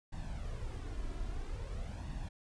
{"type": "noise with flanger", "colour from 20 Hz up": "brown", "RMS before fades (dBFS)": -40, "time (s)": [0.12, 2.29], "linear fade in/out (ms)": 10, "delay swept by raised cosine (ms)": [1.1, 3], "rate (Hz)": 0.5, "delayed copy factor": 0.6, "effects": ["resampled to 22050 Hz"]}